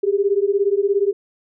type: beating tone pair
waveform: sine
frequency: 392 / 409 Hz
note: G4 / G#4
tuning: 0 / -26 cents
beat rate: 17 Hz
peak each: -18 dBFS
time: 0.03-1.13 s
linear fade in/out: 10 ms
effects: none